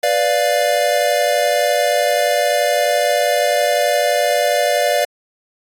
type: chord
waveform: square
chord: B diminished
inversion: none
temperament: equal with one note detuned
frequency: 495.3 / 587.3 / 698.5 Hz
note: B4 / D5 / F5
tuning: +5 / 0 / 0 cents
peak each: -22 / -17 / -19 dBFS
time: 0.03-5.05 s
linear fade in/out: 5 ms
effects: AAC 48 kbps